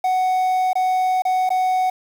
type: tone with dropouts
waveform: triangle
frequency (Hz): 743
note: F#5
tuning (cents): +7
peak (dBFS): -14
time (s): 0.04-1.9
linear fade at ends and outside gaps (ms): 5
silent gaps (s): 0.732-0.754 / 1.221-1.251 / 1.492-1.503
effects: 7-bit